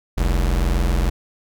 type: tone pair together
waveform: square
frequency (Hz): 43.48 / 65.41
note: F1 / C2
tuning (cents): -7 / 0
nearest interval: perfect fifth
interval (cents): 707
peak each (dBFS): -18 / -23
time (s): 0.17-1.1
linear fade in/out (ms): 10
effects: none